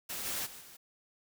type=noise with level steps; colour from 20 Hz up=white; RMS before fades=-39 / -36 / -49 / -53 dBFS; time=0.09-0.77 s; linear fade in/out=10 ms; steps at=0.24 / 0.45 / 0.6 s; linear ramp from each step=20 ms; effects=none